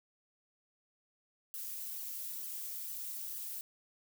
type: noise with flanger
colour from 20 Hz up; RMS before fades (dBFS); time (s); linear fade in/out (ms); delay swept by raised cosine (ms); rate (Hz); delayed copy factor
violet; -42; 1.54-3.61; 0; 0.63 to 6.13; 2.2; +0.95
effects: none